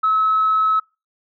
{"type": "tone", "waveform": "sine", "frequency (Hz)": 1292, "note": "E6", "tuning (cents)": -35, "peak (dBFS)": -13, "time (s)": [0.03, 0.8], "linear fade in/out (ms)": 10, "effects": ["noise-tail reverb RT60 0.3 s tail -26 dB re dry", "tanh soft clip ceiling -9 dBFS"]}